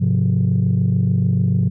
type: chord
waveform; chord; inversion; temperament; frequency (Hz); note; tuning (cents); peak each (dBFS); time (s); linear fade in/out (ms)
sine; F minor; first; equal with one note detuned; 103.83 / 130.81 / 177.36; Ab2 / C3 / F3; 0 / 0 / +27; -17; 0-1.7; 20
effects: tanh soft clip ceiling -9 dBFS